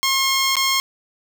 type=tone with dropouts; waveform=10% pulse; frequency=1075 Hz; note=C6; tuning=47 cents sharp; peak=-8 dBFS; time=0.03-0.8 s; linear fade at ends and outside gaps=0 ms; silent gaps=0.555-0.567 s; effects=none